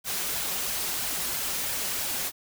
white noise with flanger, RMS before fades -30 dBFS, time 0.04-2.32 s, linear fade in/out 50 ms, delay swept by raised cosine 1.2 to 5.5 ms, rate 3 Hz, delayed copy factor +0.5, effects none

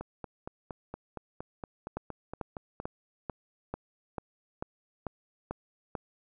two click trains, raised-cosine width 1 ms, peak -24 / -20 dBFS, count 13 / 10, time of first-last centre 0.01-2.801 / 1.97-5.952 s, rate 4.3 / 2.26 Hz, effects none

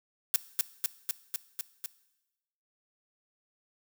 blue noise with echo, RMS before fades -24 dBFS, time 0.34-0.36 s, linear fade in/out 0 ms, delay 250 ms, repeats 6, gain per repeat -2 dB, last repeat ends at 1.86 s, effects noise-tail reverb RT60 1.0 s tail -18 dB re dry

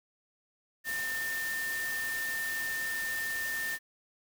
sine tone in noise, 1800 Hz, A6, 39 cents sharp, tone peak -32 dBFS, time 0.84-3.79 s, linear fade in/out 50 ms, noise white, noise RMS -40 dBFS, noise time 0.84-3.79 s, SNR +5 dB, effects none

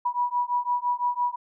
sine beating tone pair, 972 / 977.9 Hz, B5 / B5, -28 / -17 cents, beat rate 5.9 Hz, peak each -26 dBFS, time 0.05-1.36 s, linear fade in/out 10 ms, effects none

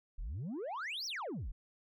sine exponential two-way sweep, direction up then down, 32.7 to 5940 to 32.7 Hz, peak -35 dBFS, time 0.18-1.52 s, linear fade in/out 10 ms, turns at 1.06 s, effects tanh soft clip ceiling -37 dBFS

